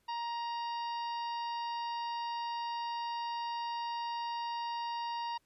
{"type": "harmonic tone with a mistuned harmonic", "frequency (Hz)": 940, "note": "A#5", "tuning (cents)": 14, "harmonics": [1, 2, 3, 4, 5, 6], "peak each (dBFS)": [-35, -50, -48, -52, -50, -58], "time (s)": [0.08, 5.38], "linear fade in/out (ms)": 10, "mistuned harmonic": 6, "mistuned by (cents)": -33, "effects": ["pink hiss -75 dBFS RMS until 5.45 s", "resampled to 32000 Hz"]}